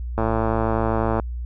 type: click train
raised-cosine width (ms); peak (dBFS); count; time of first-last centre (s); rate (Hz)
1; -8; 115; 0.18-1.198; 112
effects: added 60 Hz sine -26 dBFS peak until 1.45 s